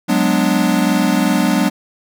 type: chord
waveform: square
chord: G# half-diminished seventh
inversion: third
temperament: equal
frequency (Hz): 185 / 207.7 / 246.9 / 293.7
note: F#3 / G#3 / B3 / D4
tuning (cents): 0 / 0 / 0 / 0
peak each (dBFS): -19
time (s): 0.08-1.7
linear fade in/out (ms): 20
effects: none